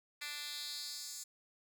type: tone with high-pass filter sweep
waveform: 10% pulse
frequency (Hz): 293.7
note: D4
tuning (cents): 0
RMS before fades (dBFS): -44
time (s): 0.21-1.24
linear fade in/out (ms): 10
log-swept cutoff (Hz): 2500 to 6600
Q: 2.4
effects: none